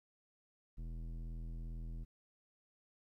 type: tone with low-pass filter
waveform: square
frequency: 41.2 Hz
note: E1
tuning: in tune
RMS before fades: -44 dBFS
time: 0.77-2.05 s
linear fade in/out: 20 ms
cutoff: 210 Hz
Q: 0.96
effects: 13-bit